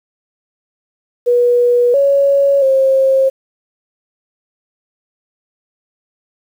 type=tone with pitch steps; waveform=sine; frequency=485.1 / 558 / 534 Hz; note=B4 / C#5 / C5; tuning=-31 / +11 / +35 cents; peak=-8 dBFS; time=1.26-3.3 s; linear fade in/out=20 ms; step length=680 ms; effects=7-bit